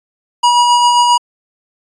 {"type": "tone with tremolo", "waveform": "square", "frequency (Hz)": 965, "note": "B5", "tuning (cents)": -40, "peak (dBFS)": -7, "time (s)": [0.43, 1.18], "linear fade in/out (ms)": 10, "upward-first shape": "sine", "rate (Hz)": 7.5, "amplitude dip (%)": 30, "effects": ["resampled to 22050 Hz"]}